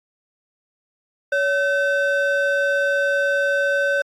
triangle ring-modulated tone, 1046.5 Hz, C6, in tune, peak -12 dBFS, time 1.32-4.02 s, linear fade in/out 5 ms, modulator 483 Hz, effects AAC 64 kbps

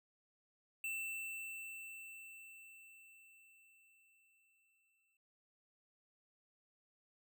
square tone with exponential decay, 2672 Hz, E7, 23 cents sharp, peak -39 dBFS, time 0.84-5.17 s, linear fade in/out 2 ms, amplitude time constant 940 ms, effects none

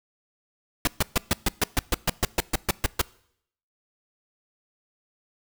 pink noise bursts, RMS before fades -21 dBFS, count 15, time 0.85-3.015 s, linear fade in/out 2 ms, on 23 ms, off 130 ms, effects noise-tail reverb RT60 0.7 s tail -23 dB re dry

